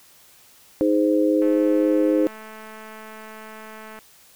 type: chord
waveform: sine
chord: Ab major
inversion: second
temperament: just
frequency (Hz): 311.5 / 415.3 / 519.1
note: Eb4 / Ab4 / C5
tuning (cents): +2 / 0 / -14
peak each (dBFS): -18 / -24 / -21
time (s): 0.81-2.27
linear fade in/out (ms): 0
type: click train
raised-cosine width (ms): 0.5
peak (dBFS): -26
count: 561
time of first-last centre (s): 1.42-3.989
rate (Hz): 218
effects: white hiss -52 dBFS RMS until 4.35 s